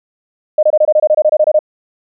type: tone bursts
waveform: sine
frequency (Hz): 613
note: D#5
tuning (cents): -26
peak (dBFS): -6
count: 14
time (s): 0.58-1.591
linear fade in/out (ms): 5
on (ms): 49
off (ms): 25
effects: none